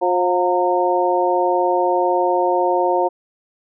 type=harmonic tone with a mistuned harmonic; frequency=178.4 Hz; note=F3; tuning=37 cents sharp; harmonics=2 / 3 / 4 / 5; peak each=-20 / -20 / -20 / -20 dBFS; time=0.01-3.09 s; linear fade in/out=20 ms; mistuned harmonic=5; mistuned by=+46 cents; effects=none